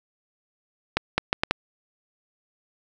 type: accelerating click train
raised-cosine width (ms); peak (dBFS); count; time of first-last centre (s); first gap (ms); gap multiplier
0.3; -4; 5; 0.97-1.51; 210; 0.71
effects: none